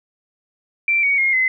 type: tone with pitch steps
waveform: sine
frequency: 2349 / 2243 / 2142 / 2045 Hz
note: D7 / C#7 / C7 / C7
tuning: 0 / +20 / +40 / -40 cents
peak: -14 dBFS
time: 0.88-1.48 s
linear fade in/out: 2 ms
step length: 150 ms
effects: none